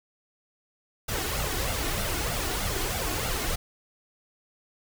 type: noise with flanger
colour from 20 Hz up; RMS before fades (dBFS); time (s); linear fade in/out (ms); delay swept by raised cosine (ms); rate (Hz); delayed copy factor
pink; -29; 1.08-3.56; 10; 1.4 to 2.8; 3.2; +0.65
effects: none